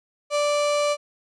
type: tone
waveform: 35% pulse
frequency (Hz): 586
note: D5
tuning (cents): -4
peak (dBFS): -18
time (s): 0.3-0.97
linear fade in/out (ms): 50
effects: resampled to 22050 Hz